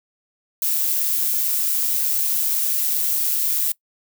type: noise with amplitude modulation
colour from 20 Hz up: violet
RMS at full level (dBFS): -19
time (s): 0.62-3.72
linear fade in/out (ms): 2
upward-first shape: sine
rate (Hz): 150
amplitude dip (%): 40
effects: noise-tail reverb RT60 0.1 s tail -22 dB re dry